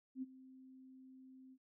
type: tone with ADSR envelope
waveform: sine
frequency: 260.8 Hz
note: C4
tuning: 5 cents flat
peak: -38 dBFS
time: 0.15-1.58 s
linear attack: 73 ms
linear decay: 27 ms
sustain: -18 dB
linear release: 54 ms
effects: none